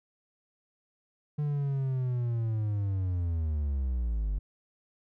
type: linear sweep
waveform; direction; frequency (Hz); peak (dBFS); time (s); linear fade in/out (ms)
triangle; down; 149.6 to 47.23; -25; 1.38-4.39; 10
effects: none